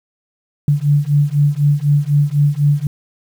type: beating tone pair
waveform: sine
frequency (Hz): 143.3 / 147.3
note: D3 / D3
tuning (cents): -42 / +6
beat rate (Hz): 4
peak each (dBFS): -14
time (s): 0.68-2.87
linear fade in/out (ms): 2
effects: 7-bit